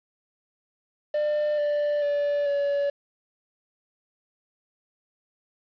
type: tone with pitch steps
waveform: triangle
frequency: 598 / 588.1 / 578.3 / 568.7 Hz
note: D5 / D5 / D5 / C#5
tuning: +31 / +2 / -27 / +44 cents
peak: -20 dBFS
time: 1.14-2.9 s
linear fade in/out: 5 ms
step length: 440 ms
effects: resampled to 11025 Hz + 8-bit